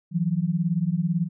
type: beating tone pair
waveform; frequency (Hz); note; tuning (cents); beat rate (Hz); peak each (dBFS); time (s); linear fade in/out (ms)
sine; 162 / 180; E3 / F#3; -30 / -47; 18; -24; 0.11-1.29; 50
effects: none